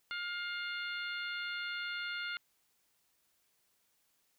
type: harmonic tone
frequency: 707 Hz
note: F5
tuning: 21 cents sharp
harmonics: 2 / 3 / 4 / 5 / 6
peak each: -39 / -43 / -45 / -47 / -49 dBFS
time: 0.11-2.37 s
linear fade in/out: 0 ms
effects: white hiss -75 dBFS RMS until 4.38 s